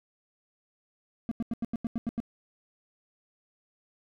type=tone bursts; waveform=triangle; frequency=231.5 Hz; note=A#3; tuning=12 cents flat; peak=-25 dBFS; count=9; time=1.29-2.202 s; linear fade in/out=0 ms; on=24 ms; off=87 ms; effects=none